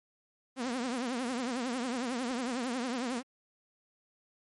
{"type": "tone with vibrato", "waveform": "sawtooth", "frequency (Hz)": 248.2, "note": "B3", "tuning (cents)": 9, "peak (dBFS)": -28, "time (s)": [0.56, 3.23], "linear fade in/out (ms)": 50, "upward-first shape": "triangle", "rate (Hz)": 11, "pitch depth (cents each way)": 160, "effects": ["MP3 48 kbps"]}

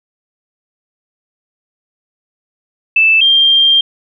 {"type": "tone pair in turn", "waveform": "sine", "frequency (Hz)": [2638, 3187], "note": ["E7", "G7"], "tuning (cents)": [1, 28], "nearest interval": "minor third", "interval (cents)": 327, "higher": "second", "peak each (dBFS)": -6, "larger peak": "neither", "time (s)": [[2.96, 3.21], [3.21, 3.81]], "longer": "second", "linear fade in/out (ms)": 5, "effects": []}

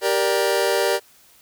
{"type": "chord", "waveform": "sawtooth", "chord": "G minor", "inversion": "none", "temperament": "just", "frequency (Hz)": [392, 470.4, 588], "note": ["G4", "Bb4", "D5"], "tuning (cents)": [0, 16, 2], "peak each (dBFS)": -18, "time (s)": [0.01, 1], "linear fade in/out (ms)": 50, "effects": ["white hiss -53 dBFS RMS until 1.41 s"]}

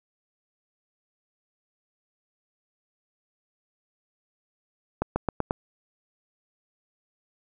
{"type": "accelerating click train", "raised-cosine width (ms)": 1, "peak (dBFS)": -10, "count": 5, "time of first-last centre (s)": [5.02, 5.509], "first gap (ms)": 140, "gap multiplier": 0.91, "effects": []}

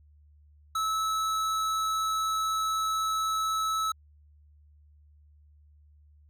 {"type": "tone with hard clipping", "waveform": "sine", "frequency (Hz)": 1302, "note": "E6", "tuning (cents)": -22, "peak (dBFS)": -28, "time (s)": [0.75, 3.92], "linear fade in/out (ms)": 5, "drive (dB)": 16, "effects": ["added 74 Hz sine -55 dBFS peak until 6.29 s"]}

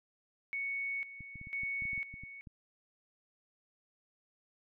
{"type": "tone with tremolo", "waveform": "sine", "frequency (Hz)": 2220, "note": "C#7", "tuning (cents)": 2, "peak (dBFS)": -34, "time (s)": [0.53, 2.41], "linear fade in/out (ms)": 0, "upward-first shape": "square", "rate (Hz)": 1, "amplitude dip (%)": 75}
{"type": "clicks", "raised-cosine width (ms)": 5, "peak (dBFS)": -37, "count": 12, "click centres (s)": [1.207, 1.357, 1.414, 1.471, 1.634, 1.822, 1.854, 1.932, 1.978, 2.14, 2.236, 2.472]}
{"effects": []}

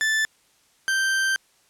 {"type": "tone pair in turn", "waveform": "40% pulse", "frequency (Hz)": [1756, 1564.4], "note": ["A6", "G6"], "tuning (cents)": [-4, -4], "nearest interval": "major second", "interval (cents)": 200, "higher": "first", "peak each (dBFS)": -19, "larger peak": "neither", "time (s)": [[0.01, 0.25], [0.88, 1.36]], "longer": "second", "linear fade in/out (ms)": 0, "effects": ["white hiss -61 dBFS RMS until 1.69 s", "low-pass 10000 Hz 12 dB/octave"]}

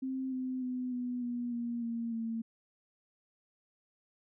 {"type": "tone with pitch steps", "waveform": "sine", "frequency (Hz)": [262.7, 257.3, 252, 246.8, 241.7, 236.8, 231.9, 227.1], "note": ["C4", "C4", "B3", "B3", "B3", "A#3", "A#3", "A#3"], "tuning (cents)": [7, -29, 35, -1, -37, 27, -9, -45], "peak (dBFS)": -33, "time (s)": [0.02, 2.42], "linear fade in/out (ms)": 10, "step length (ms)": 300, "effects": []}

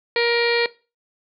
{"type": "harmonic tone", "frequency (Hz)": 471.5, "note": "A#4", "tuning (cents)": 20, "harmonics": [1, 2, 3, 4, 5, 6, 7, 8, 9, 10], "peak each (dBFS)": [-19, -28, -33, -25, -25, -36, -34, -35, -27, -38], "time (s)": [0.16, 0.66], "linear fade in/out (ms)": 2, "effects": ["noise-tail reverb RT60 0.3 s tail -19 dB re dry"]}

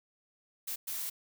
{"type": "noise bursts at uneven times", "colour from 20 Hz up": "blue", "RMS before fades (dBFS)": -37, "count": 2, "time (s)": [[0.67, 0.76], [0.87, 1.1]], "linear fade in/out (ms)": 10, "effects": []}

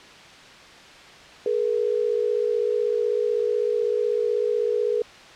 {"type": "tone pair together", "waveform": "sine", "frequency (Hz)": [423.2, 479.2], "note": ["G#4", "A#4"], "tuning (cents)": [33, 48], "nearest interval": "major second", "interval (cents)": 215, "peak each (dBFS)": -23, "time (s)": [1.46, 5.02], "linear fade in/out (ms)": 2, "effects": ["white hiss -45 dBFS RMS until 5.35 s", "low-pass 4000 Hz 12 dB/octave"]}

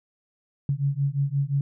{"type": "beating tone pair", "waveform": "sine", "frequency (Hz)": [137.3, 143], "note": ["C#3", "D3"], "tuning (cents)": [-16, -46], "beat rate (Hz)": 5.7, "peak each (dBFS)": -25, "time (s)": [0.69, 1.61], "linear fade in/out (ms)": 2, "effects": []}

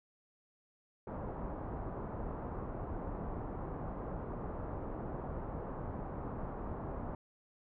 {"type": "low-pass noise", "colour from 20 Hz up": "pink", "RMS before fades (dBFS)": -41, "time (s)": [1.07, 7.15], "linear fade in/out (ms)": 2, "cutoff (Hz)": 1100, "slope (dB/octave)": 24, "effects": []}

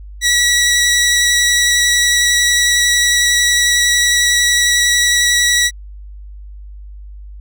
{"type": "tone with vibrato", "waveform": "15% pulse", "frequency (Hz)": 1935, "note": "B6", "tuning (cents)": -36, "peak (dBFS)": -4, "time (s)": [0.21, 5.71], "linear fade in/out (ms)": 50, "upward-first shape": "square", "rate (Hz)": 11, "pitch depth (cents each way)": 10, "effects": ["added 50 Hz sine -30 dBFS peak until 7.4 s"]}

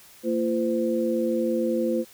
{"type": "tone cluster", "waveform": "sine", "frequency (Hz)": [228.4, 341.2, 512], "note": ["A#3", "F4", "C5"], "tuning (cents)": [-35, -40, -38], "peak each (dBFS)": -26, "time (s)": [0.23, 2.05], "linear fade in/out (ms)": 50, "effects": ["white hiss -51 dBFS RMS until 2.13 s"]}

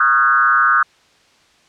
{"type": "tone with frequency modulation", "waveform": "sine", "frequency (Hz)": 1367, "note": "F6", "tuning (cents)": -37, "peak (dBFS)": -10, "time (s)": [0, 0.83], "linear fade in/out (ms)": 5, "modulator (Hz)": 134, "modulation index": 1.5, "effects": ["white hiss -53 dBFS RMS until 1.68 s", "low-pass 5000 Hz 12 dB/octave"]}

